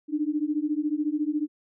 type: beating tone pair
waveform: sine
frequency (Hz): 293.7 / 307.7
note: D4 / D#4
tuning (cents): 0 / -19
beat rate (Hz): 14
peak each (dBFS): -27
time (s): 0.08-1.48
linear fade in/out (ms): 50
effects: none